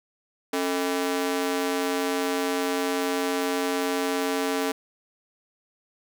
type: ring-modulated tone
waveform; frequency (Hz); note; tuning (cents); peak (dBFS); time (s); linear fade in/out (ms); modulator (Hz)
sawtooth; 359; F4; +48; -17; 0.53-4.72; 5; 84.7
effects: none